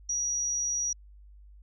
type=tone; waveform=sine; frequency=5780 Hz; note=F#8; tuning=41 cents flat; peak=-27 dBFS; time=0.09-0.93 s; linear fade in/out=5 ms; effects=added 50 Hz sine -49 dBFS peak until 1.62 s